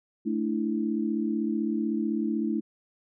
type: chord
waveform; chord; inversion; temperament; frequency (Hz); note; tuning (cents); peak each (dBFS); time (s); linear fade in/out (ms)
sine; A suspended fourth; none; equal; 220 / 293.7 / 329.6; A3 / D4 / E4; 0 / 0 / 0; -28 / -31 / -30; 0.25-2.61; 20
effects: none